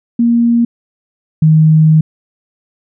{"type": "tone pair in turn", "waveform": "sine", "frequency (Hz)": [235, 156.84], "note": ["A#3", "D#3"], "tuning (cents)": [14, 14], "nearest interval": "perfect fifth", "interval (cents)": 700, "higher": "first", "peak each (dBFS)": [-7, -4], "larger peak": "second", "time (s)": [[0.19, 0.65], [1.42, 2.01]], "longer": "second", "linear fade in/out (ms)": 5, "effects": []}